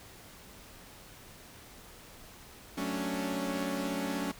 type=chord; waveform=sawtooth; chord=D major seventh; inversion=first; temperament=equal; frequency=185 / 220 / 277.2 / 293.7 Hz; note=F#3 / A3 / C#4 / D4; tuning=0 / 0 / 0 / 0 cents; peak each=-34 / -35 / -31 / -37 dBFS; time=2.77-4.32 s; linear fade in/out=10 ms; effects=pink hiss -52 dBFS RMS until 4.39 s